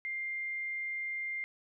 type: tone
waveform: sine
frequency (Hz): 2100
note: C7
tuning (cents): +6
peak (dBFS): -34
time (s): 0.05-1.44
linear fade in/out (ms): 0
effects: none